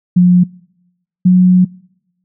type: tone pair in turn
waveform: sine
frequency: 178.8 / 182.24 Hz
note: F3 / F#3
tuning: +41 / -26 cents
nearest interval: unison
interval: 33 cents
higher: second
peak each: -4 dBFS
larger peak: neither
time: 0.16-0.44 / 1.25-1.65 s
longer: second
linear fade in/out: 10 ms
effects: noise-tail reverb RT60 0.9 s tail -25 dB re dry